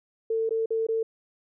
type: tone with dropouts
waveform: sine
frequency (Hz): 448.7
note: A4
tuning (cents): +34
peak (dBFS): -23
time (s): 0.3-1.03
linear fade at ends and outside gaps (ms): 5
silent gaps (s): 0.493-0.507 / 0.659-0.705 / 0.868-0.886
effects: none